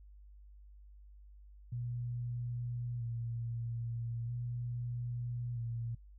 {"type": "tone with vibrato", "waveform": "sine", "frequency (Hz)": 118.7, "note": "A#2", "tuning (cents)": 32, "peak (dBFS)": -36, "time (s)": [1.72, 5.95], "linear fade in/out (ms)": 5, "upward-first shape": "square", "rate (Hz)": 0.39, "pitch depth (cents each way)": 30, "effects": ["noise-tail reverb RT60 0.1 s tail -23 dB re dry", "added 50 Hz sine -53 dBFS peak until 6.18 s"]}